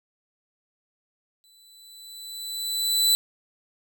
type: tone with exponential growth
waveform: sawtooth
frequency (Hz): 3988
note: B7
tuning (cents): +16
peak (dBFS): -13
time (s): 1.44-3.15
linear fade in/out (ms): 0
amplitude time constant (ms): 370
effects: none